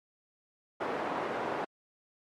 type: band-pass noise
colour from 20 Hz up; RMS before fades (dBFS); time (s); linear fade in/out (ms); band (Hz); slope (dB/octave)
pink; -34; 0.8-1.65; 10; 390 to 1200; 12
effects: MP3 64 kbps